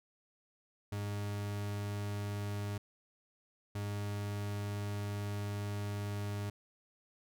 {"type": "tone bursts at uneven times", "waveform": "40% pulse", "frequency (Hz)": 102.3, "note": "G#2", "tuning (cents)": -26, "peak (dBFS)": -35, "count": 2, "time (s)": [[0.92, 2.78], [3.75, 6.5]], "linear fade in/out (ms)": 5, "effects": []}